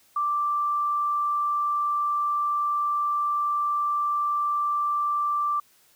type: tone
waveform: sine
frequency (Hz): 1174.7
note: D6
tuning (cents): 0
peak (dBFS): -22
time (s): 0.16-5.6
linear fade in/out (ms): 5
effects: white hiss -60 dBFS RMS until 5.95 s